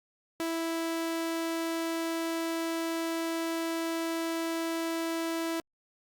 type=tone; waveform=sawtooth; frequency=329.6 Hz; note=E4; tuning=in tune; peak=-26 dBFS; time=0.4-5.6 s; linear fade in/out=0 ms; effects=Opus 48 kbps